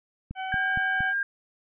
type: click train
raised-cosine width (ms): 5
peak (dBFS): -22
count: 4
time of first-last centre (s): 0.31-1.006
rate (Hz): 4.31
type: harmonic tone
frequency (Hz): 758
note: F#5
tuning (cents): +42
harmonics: 1 / 2 / 3 / 4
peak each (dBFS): -31 / -37 / -41 / -43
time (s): 0.35-1.14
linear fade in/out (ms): 50
type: tone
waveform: sine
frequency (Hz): 1607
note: G6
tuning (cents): +43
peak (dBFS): -24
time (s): 0.52-1.23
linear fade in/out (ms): 2
effects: none